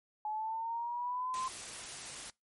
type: linear sweep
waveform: sine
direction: up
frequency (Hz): 847 to 1046.5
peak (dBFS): -34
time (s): 0.25-1.48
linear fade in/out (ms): 2
type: noise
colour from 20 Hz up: white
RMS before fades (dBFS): -44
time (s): 1.34-2.3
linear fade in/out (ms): 0
effects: noise-tail reverb RT60 0.2 s tail -24 dB re dry + MP3 48 kbps